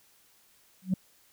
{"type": "tone with exponential growth", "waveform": "sine", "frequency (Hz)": 187, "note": "F#3", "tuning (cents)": 19, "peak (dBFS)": -18, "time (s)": [0.82, 0.94], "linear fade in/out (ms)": 5, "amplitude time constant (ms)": 24, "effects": ["tanh soft clip ceiling -19 dBFS", "white hiss -63 dBFS RMS until 1.32 s"]}